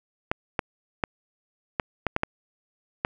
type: clicks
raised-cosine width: 0.5 ms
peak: -8 dBFS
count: 8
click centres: 0.315 / 0.592 / 1.038 / 1.798 / 2.067 / 2.164 / 2.234 / 3.049 s
effects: none